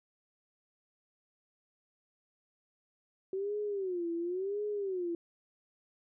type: tone with vibrato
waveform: sine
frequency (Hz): 375.2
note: F#4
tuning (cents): +24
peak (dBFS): -32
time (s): 3.33-5.15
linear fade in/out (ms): 2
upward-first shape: sine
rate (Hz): 0.94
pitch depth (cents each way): 190
effects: none